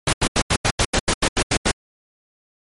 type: noise bursts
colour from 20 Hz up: pink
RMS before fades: -17 dBFS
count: 12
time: 0.07-1.714 s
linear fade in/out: 5 ms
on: 60 ms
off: 84 ms
effects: MP3 48 kbps